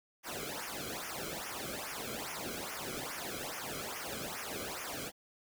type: noise with flanger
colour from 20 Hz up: pink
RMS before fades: -41 dBFS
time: 0.23-5.12 s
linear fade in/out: 50 ms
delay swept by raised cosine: 0.24 to 1.12 ms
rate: 2.4 Hz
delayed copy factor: -0.95
effects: none